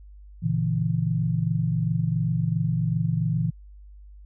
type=tone cluster; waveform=sine; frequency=116 / 140.7 / 163.5 Hz; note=A#2 / C#3 / E3; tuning=-8 / +26 / -14 cents; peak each=-26 / -28 / -24 dBFS; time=0.42-3.51 s; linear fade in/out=20 ms; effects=added 50 Hz sine -43 dBFS peak until 4.25 s